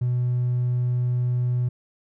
triangle tone, 123.47 Hz, B2, in tune, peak -17 dBFS, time 0.01-1.69 s, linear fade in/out 10 ms, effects tanh soft clip ceiling -16 dBFS

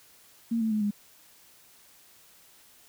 sine tone with pitch steps, 230.3 / 221.8 / 213.6 / 205.8 Hz, A#3 / A3 / G#3 / G#3, -21 / +14 / +49 / -16 cents, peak -24 dBFS, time 0.51-0.91 s, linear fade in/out 10 ms, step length 100 ms, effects white hiss -57 dBFS RMS until 2.88 s

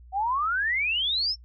sine exponential sweep, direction up, 740 to 5480 Hz, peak -23 dBFS, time 0.12-1.36 s, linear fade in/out 50 ms, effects noise-tail reverb RT60 0.1 s tail -26 dB re dry + added 60 Hz sine -46 dBFS peak until 1.44 s

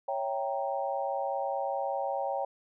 sine chord, C# diminished seventh, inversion none, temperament equal, 554.4 / 659.3 / 784 / 932.3 Hz, C#5 / E5 / G5 / Bb5, 0 / 0 / 0 / 0 cents, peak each -33 / -38 / -33 / -38 dBFS, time 0.08-2.45 s, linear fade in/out 5 ms, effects none

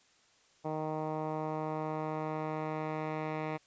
10% pulse tone with low-pass filter sweep, 155.56 Hz, D#3, in tune, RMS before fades -36 dBFS, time 0.64-3.58 s, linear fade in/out 20 ms, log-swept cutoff 870 to 2000 Hz, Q 1.4, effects white hiss -66 dBFS RMS until 3.66 s + resampled to 16000 Hz

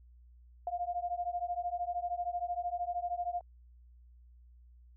sine beating tone pair, 698.5 / 711.5 Hz, F5 / F5, 0 / +32 cents, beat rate 13 Hz, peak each -36 / -36 dBFS, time 0.67-3.41 s, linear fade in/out 2 ms, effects added 60 Hz sine -55 dBFS peak until 4.96 s

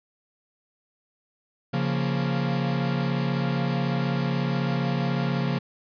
45% pulse chord, Bb minor, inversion first, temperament equal, 138.59 / 174.61 / 233.1 Hz, Db3 / F3 / Bb3, 0 / 0 / 0 cents, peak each -26 / -28 / -30 dBFS, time 1.73-5.59 s, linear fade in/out 10 ms, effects resampled to 11025 Hz

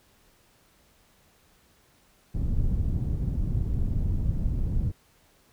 pink low-pass noise, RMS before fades -26 dBFS, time 2.34-4.92 s, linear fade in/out 10 ms, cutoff 140 Hz, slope 12 dB/octave, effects pink hiss -62 dBFS RMS until 5.52 s

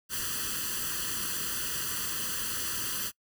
white noise with comb filter, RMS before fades -33 dBFS, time 0.09-3.12 s, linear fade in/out 50 ms, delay 0.66 ms, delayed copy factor +0.95, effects noise-tail reverb RT60 0.1 s tail -24 dB re dry

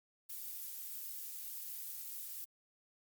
violet noise, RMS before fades -45 dBFS, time 0.29-2.45 s, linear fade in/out 10 ms, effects Opus 48 kbps

